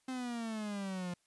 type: exponential sweep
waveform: 45% pulse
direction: down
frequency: 261.6 to 174.61 Hz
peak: -37 dBFS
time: 0.08-1.14 s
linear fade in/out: 5 ms
effects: white hiss -75 dBFS RMS until 1.26 s + resampled to 24000 Hz